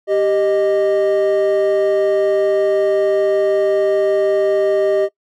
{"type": "tone pair together", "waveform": "triangle", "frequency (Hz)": [392, 618.7], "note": ["G4", "D#5"], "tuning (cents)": [0, -10], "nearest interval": "minor sixth", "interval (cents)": 790, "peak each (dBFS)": -13, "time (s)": [0.07, 5.09], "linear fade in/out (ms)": 50, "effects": ["noise-tail reverb RT60 0.1 s tail -21 dB re dry", "tanh soft clip ceiling -3 dBFS"]}